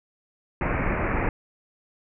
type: low-pass noise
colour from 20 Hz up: pink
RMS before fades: -25 dBFS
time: 0.61-1.29 s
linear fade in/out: 2 ms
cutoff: 2500 Hz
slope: 96 dB/octave
effects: none